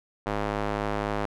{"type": "tone with band-pass filter", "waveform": "square", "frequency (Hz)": 51.91, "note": "G#1", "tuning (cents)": 0, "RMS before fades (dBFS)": -29, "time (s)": [0.26, 1.26], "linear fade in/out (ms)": 10, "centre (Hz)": 820, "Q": 0.74, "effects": []}